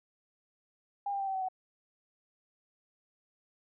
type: tone with pitch steps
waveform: sine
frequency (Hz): 806 / 794 / 782.2 / 770.5 / 759 / 747.7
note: G5 / G5 / G5 / G5 / F#5 / F#5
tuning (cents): +48 / +22 / -4 / -30 / +44 / +18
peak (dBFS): -31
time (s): 1.06-1.486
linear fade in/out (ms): 5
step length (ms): 71
effects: none